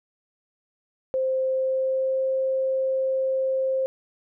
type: tone with pitch glide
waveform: sine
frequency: 523.3 to 527.9 Hz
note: C5 to C5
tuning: 0 to +15 cents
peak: -21 dBFS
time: 1.14-3.86 s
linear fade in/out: 0 ms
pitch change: +15 cents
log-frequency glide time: 1.43-2.24 s
effects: none